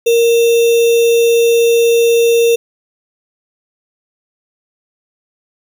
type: tone with sample-and-hold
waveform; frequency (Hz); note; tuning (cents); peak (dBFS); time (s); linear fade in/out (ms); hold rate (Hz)
sine; 466.2; A#4; 0; -7; 0.06-2.56; 10; 3150
effects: none